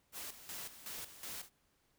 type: noise with tremolo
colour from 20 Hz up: white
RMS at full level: -45 dBFS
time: 0.12-1.5 s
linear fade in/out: 50 ms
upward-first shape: square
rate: 2.7 Hz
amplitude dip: 70%
effects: pink hiss -75 dBFS RMS until 1.98 s